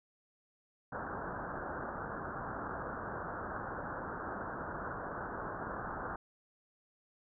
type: low-pass noise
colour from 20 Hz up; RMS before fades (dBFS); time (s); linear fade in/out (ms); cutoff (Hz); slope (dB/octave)
white; -41; 0.92-6.16; 5; 1600; 96
effects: none